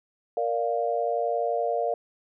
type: chord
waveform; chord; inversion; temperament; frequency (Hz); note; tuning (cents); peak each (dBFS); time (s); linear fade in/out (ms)
sine; Bb major; none; equal; 466.2 / 587.3 / 698.5; Bb4 / D5 / F5; 0 / 0 / 0; -28 / -29 / -27; 0.37-1.94; 2
effects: none